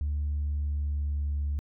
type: tone with pitch glide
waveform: sine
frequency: 73.42 to 72.28 Hz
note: D2 to D2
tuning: 0 to -27 cents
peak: -25 dBFS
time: 0.01-1.59 s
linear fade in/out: 0 ms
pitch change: -27 cents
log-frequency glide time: 0.21-1.4 s
effects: tanh soft clip ceiling -24 dBFS